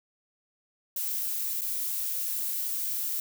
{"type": "noise with dropouts", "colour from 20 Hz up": "violet", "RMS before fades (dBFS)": -31, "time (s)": [0.96, 3.2], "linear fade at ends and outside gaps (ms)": 2, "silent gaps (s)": [1.611, 1.617], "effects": []}